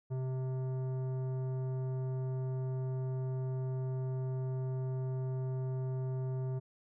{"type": "tone with tanh clipping", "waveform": "sine", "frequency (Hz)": 130, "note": "C3", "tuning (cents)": -11, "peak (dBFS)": -35, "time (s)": [0.1, 6.6], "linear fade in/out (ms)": 20, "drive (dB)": 13, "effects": []}